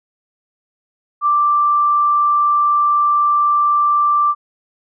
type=tone; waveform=sine; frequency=1176 Hz; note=D6; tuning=2 cents sharp; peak=-11 dBFS; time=1.21-4.35 s; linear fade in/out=50 ms; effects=none